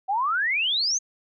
sine exponential sweep, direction up, 742 to 6560 Hz, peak -21 dBFS, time 0.08-0.99 s, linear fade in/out 20 ms, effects none

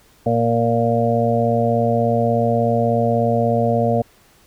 harmonic tone, 116.54 Hz, A#2, in tune, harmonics 1 / 2 / 4 / 5 / 6, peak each -21 / -21 / -21 / -21 / -21 dBFS, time 0.26-4.02 s, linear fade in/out 5 ms, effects pink hiss -53 dBFS RMS until 4.46 s

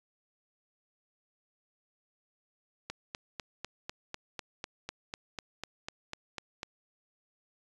click train, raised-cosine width 0.2 ms, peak -20 dBFS, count 16, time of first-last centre 2.9-6.631 s, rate 4.02 Hz, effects resampled to 24000 Hz

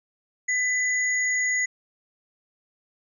sine tone pair together, 2001 / 6731 Hz, B6 / G#8, +22 / +22 cents, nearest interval octave + major sixth, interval 2100 cents, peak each -22 / -29 dBFS, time 0.48-1.66 s, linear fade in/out 10 ms, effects none

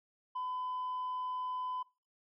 sine tone with tanh clipping, 1008 Hz, B5, 35 cents sharp, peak -36 dBFS, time 0.35-1.83 s, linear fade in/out 10 ms, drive 1 dB, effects noise-tail reverb RT60 0.3 s tail -21 dB re dry

